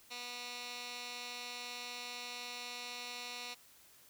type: tone with band-pass filter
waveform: 15% pulse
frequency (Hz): 244.1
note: B3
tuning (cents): -20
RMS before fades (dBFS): -45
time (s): 0.1-3.55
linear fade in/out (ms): 20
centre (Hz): 3900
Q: 1.4
effects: white hiss -62 dBFS RMS until 4.09 s